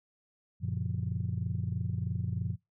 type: chord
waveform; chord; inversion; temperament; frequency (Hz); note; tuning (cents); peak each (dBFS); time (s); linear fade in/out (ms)
sine; Gb major seventh; none; just; 92.5 / 115.62 / 138.75 / 173.43; Gb2 / Bb2 / Db3 / F3; 0 / -14 / +2 / -12; -34 / -34 / -38 / -37; 0.6-2.57; 50
effects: noise-tail reverb RT60 0.2 s tail -23 dB re dry + tanh soft clip ceiling -22 dBFS